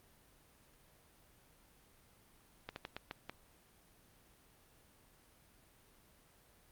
slowing click train, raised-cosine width 0.3 ms, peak -26 dBFS, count 6, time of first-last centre 2.69-3.296 s, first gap 71 ms, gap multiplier 1.27, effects pink hiss -66 dBFS RMS until 6.71 s + Opus 32 kbps

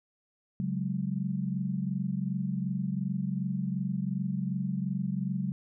sine chord, C# suspended fourth, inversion none, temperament equal, 138.59 / 185 / 207.7 Hz, C#3 / F#3 / G#3, 0 / 0 / 0 cents, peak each -34 / -31 / -35 dBFS, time 0.6-5.52 s, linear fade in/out 0 ms, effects none

